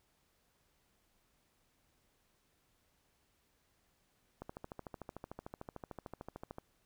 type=click train; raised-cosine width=1 ms; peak=-30 dBFS; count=30; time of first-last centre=4.42-6.584 s; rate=13.4 Hz; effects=pink hiss -75 dBFS RMS until 6.85 s